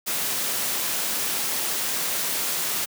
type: noise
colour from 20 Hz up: white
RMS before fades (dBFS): -26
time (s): 0.06-2.86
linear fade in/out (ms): 20
effects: high-pass 150 Hz 12 dB/octave